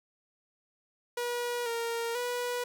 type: tone with pitch steps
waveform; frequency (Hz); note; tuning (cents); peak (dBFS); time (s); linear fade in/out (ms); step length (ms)
sawtooth; 482.6 / 464.3 / 488.8; B4 / A#4 / B4; -40 / -7 / -18; -27; 1.17-2.64; 5; 490
effects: none